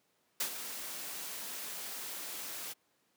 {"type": "noise with ADSR envelope", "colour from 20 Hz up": "white", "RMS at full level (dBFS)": -32, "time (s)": [0.4, 2.74], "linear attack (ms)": 6, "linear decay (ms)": 86, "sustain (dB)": -10, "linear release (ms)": 25, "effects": ["pink hiss -74 dBFS RMS until 3.16 s", "high-pass 200 Hz 12 dB/octave"]}